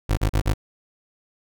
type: tone bursts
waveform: 25% pulse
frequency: 52.4 Hz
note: G#1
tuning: 16 cents sharp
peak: -14 dBFS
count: 4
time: 0.09-0.538 s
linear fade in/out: 10 ms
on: 82 ms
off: 40 ms
effects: none